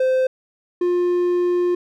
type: tone pair in turn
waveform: triangle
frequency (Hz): 518 / 354.2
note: C5 / F4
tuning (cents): -17 / +24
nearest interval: perfect fifth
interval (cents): 659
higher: first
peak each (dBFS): -13 / -14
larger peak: first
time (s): 0-0.27 / 0.81-1.75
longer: second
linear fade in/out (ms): 5
effects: none